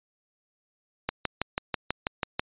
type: click train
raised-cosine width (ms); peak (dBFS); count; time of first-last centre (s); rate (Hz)
0.3; -10; 9; 1.09-2.395; 6.13
effects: resampled to 8000 Hz